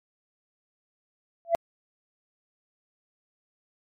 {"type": "tone with exponential growth", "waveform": "sine", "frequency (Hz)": 674, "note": "E5", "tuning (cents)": 38, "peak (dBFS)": -12, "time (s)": [1.45, 1.55], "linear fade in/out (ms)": 0, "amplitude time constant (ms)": 20, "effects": ["tanh soft clip ceiling -14 dBFS", "MP3 64 kbps"]}